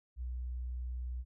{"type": "tone", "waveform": "sine", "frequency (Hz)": 61.74, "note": "B1", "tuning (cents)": 0, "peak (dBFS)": -36, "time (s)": [0.16, 1.25], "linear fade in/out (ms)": 50, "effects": []}